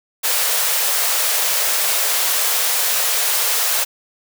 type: high-pass noise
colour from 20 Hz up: white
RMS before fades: -18 dBFS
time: 0.23-3.85 s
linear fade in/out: 20 ms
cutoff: 430 Hz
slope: 96 dB/octave
effects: none